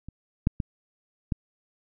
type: clicks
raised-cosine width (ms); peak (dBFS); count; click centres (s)
5; -27 / -8 / -15 / -13; 4; 0.086 / 0.471 / 0.602 / 1.322
effects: none